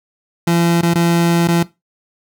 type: tone with dropouts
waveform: 30% pulse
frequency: 170 Hz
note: F3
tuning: 46 cents flat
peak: -9 dBFS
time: 0.47-1.63 s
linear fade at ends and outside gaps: 5 ms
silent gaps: 0.813-0.829 / 0.938-0.954 / 1.475-1.484 s
effects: noise-tail reverb RT60 0.2 s tail -17 dB re dry